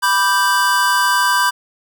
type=chord; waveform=square; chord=G major; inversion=first; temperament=equal; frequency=987.8 / 1174.7 / 1568 Hz; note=B5 / D6 / G6; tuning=0 / 0 / 0 cents; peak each=-17 / -21 / -17 dBFS; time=0.02-1.51 s; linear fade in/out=20 ms; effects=none